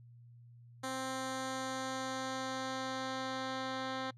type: tone with low-pass filter sweep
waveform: 10% pulse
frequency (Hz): 262.4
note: C4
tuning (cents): +5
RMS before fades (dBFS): -39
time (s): 0.83-4.11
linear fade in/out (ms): 10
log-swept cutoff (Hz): 9000 to 3800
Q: 1.3
effects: noise-tail reverb RT60 0.1 s tail -26 dB re dry + added 119 Hz sine -54 dBFS peak until 4.17 s